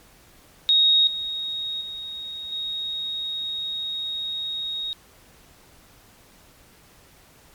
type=tone with level steps; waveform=sine; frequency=3755 Hz; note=A#7; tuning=12 cents sharp; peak=-14 / -26 / -31 / -26 dBFS; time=0.69-4.93 s; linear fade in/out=0 ms; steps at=1.07 / 1.81 / 2.52 s; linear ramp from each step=2 ms; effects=pink hiss -53 dBFS RMS until 7.54 s + MP3 96 kbps